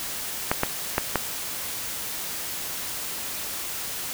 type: clicks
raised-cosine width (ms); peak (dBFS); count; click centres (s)
0.5; -5; 4; 0.515 / 0.634 / 0.981 / 1.157
effects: white hiss -32 dBFS RMS until 4.13 s